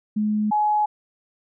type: tone pair in turn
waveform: sine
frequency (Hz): 211.9 / 843.4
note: G#3 / G#5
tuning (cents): +35 / +26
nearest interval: 2 octaves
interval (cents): 2391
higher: second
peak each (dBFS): -19 / -17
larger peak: second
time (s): 0.16-0.51 / 0.51-0.86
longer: neither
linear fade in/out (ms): 10
effects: none